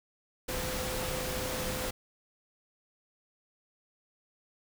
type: tone in noise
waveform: sine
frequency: 511 Hz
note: C5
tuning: 41 cents flat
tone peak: -38 dBFS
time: 0.48-1.91 s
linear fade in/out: 10 ms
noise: pink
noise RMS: -35 dBFS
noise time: 0.48-1.91 s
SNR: -6 dB
effects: none